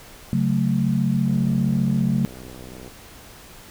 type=chord; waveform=sine; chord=F# minor; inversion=second; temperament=equal; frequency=138.59 / 185 / 220 Hz; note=C#3 / F#3 / A3; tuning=0 / 0 / 0 cents; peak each=-22 dBFS; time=0.33-2.25 s; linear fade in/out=0 ms
type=click train; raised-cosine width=2 ms; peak=-27 dBFS; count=102; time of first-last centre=1.28-2.878 s; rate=63.2 Hz
effects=pink hiss -44 dBFS RMS until 3.7 s